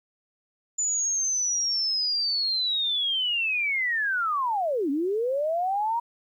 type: linear two-way sweep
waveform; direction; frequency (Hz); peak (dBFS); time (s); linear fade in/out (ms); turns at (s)
sine; down then up; 7040 to 266.2 to 954; -23; 0.78-6; 10; 4.9
effects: 10-bit